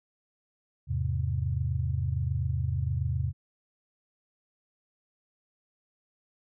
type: chord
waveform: sine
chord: E augmented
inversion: none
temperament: equal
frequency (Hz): 82.41 / 103.83 / 130.81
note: E2 / G#2 / B#2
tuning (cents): 0 / 0 / 0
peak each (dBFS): -30 / -32 / -30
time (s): 0.87-3.33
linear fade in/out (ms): 50
effects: none